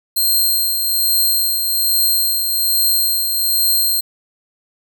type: tone with tremolo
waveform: 5% pulse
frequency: 4186 Hz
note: C8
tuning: in tune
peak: -5 dBFS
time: 0.16-4.01 s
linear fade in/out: 10 ms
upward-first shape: triangle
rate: 1.2 Hz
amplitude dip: 45%
effects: none